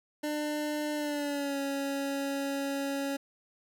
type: tone with pitch glide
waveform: 25% pulse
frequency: 299.3 to 277.6 Hz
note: D4 to C#4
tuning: +33 to +3 cents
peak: -27 dBFS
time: 0.23-3.17 s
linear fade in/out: 10 ms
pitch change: -130 cents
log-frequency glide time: 0.95-1.58 s
effects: none